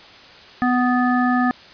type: harmonic tone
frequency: 248.5 Hz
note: B3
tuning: 11 cents sharp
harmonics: 1 / 3 / 5 / 7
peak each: -17 / -22 / -24 / -25 dBFS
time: 0.62-1.51 s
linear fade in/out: 0 ms
effects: white hiss -43 dBFS RMS until 1.73 s + resampled to 11025 Hz